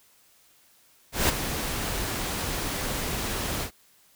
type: noise with ADSR envelope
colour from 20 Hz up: pink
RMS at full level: -20 dBFS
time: 1.12-3.71 s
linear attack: 170 ms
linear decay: 14 ms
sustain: -10 dB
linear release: 87 ms
effects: white hiss -60 dBFS RMS until 4.15 s